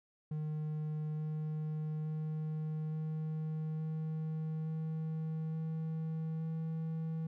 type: tone with pitch steps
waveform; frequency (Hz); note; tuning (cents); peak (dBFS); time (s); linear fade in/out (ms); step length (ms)
triangle; 153.4 / 154.47 / 155.54 / 156.62 / 157.71 / 158.81 / 159.91 / 161.03; D#3 / D#3 / D#3 / D#3 / D#3 / D#3 / D#3 / E3; -24 / -12 / 0 / +12 / +24 / +36 / +48 / -40; -33; 0.31-7.27; 5; 870
effects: none